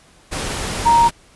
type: tone in noise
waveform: sine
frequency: 934 Hz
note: A#5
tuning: 3 cents sharp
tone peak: -9 dBFS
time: 0.85-1.09 s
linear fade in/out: 20 ms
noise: pink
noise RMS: -24 dBFS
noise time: 0.31-1.11 s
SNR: +12 dB
effects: pink hiss -50 dBFS RMS until 1.35 s + resampled to 24000 Hz